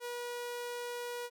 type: tone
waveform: sawtooth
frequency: 483.3 Hz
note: B4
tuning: 38 cents flat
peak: -34 dBFS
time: 0-1.3 s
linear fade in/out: 50 ms
effects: none